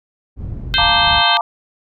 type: low-pass noise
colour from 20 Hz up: white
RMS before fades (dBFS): -26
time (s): 0.36-1.23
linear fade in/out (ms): 50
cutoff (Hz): 100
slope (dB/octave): 12
type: harmonic tone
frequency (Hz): 521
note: C5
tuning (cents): -7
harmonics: 3 / 4 / 5 / 6 / 7 / 8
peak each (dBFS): -19 / -26 / -22 / -17 / -19 / -23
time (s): 0.74-1.37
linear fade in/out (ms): 0
type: chord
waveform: sine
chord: Bb major seventh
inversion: second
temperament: equal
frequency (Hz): 698.5 / 880 / 932.3 / 1174.7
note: F5 / A5 / Bb5 / D6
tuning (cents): 0 / 0 / 0 / 0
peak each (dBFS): -20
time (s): 0.78-1.41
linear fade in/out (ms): 2
effects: none